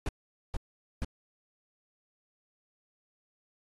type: noise bursts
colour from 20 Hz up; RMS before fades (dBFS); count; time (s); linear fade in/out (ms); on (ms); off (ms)
brown; -31; 3; 0.06-1.047; 2; 29; 450
effects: AAC 32 kbps